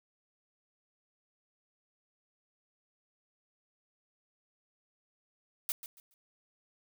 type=noise with echo; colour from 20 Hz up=blue; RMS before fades=-33 dBFS; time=5.69-5.72 s; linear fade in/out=0 ms; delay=140 ms; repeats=3; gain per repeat=-12 dB; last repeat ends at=6.14 s; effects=none